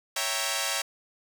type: chord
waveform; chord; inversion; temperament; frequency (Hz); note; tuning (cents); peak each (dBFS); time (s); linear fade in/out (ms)
5% pulse; C# diminished seventh; none; equal; 554.4 / 659.3 / 784 / 932.3; C#5 / E5 / G5 / Bb5; 0 / 0 / 0 / 0; -21; 0.16-0.82; 5
effects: none